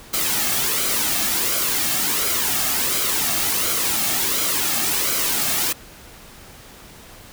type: noise with flanger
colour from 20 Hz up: white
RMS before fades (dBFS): -21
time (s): 0.13-5.73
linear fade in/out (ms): 10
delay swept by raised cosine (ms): 1.1 to 2.07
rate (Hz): 1.4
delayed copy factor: -0.55
effects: pink hiss -43 dBFS RMS until 7.32 s